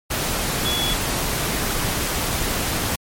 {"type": "tone in noise", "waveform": "sine", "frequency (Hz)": 3387, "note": "G#7", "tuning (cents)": 33, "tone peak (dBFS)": -22, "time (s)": [0.65, 0.94], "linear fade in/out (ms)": 10, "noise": "pink", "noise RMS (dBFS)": -23, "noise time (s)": [0.1, 2.96], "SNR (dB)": -2, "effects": ["MP3 64 kbps"]}